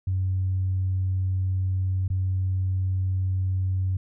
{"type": "tone with dropouts", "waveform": "sine", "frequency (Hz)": 93.7, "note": "F#2", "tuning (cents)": 22, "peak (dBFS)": -21, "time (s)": [0.07, 3.97], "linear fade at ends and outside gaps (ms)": 5, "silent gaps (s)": [2.08, 2.101], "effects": ["tanh soft clip ceiling -17 dBFS"]}